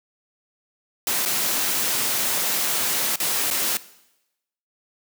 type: noise with dropouts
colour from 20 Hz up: white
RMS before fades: -23 dBFS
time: 1.07-3.77 s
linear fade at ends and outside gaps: 1 ms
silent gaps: 1.252-1.259 / 3.159-3.201 / 3.503-3.51 s
effects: noise-tail reverb RT60 0.9 s tail -18 dB re dry + high-pass 150 Hz 12 dB/octave